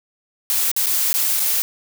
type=noise with dropouts; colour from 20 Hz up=blue; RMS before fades=-19 dBFS; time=0.5-1.62 s; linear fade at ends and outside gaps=0 ms; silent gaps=0.715-0.764 / 0.86-0.867 / 1.13-1.14 / 1.396-1.401 s; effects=none